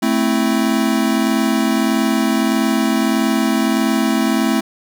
square chord, A minor, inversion none, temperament equal, 220 / 261.6 / 329.6 Hz, A3 / C4 / E4, 0 / 0 / 0 cents, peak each -18 / -19 / -21 dBFS, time 0.02-4.61 s, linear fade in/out 10 ms, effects none

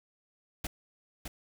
pink noise with echo, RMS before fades -35 dBFS, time 0.64-0.67 s, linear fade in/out 5 ms, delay 610 ms, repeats 1, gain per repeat -5 dB, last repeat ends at 1.28 s, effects none

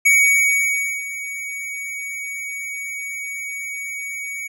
square tone with ADSR envelope, 2248 Hz, C#7, 24 cents sharp, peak -11 dBFS, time 0.05-4.48 s, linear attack 13 ms, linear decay 970 ms, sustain -16 dB, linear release 17 ms, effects none

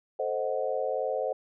sine chord, A diminished seventh, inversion none, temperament equal, 440 / 523.3 / 622.3 / 740 Hz, A4 / C5 / Eb5 / Gb5, 0 / 0 / 0 / 0 cents, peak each -34 / -30 / -33 / -35 dBFS, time 0.19-1.33 s, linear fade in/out 5 ms, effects none

